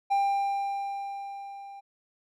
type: tone with level ramp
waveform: triangle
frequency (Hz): 795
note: G5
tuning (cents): +24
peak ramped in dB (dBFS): -19 to -40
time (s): 0.1-1.81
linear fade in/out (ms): 20
effects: none